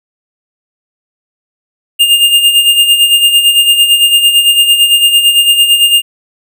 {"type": "tone with tremolo", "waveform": "square", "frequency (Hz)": 2817, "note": "F7", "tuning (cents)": 14, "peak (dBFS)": -3, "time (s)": [1.99, 6.02], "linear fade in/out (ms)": 20, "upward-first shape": "sine", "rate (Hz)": 8.9, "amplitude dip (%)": 60, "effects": []}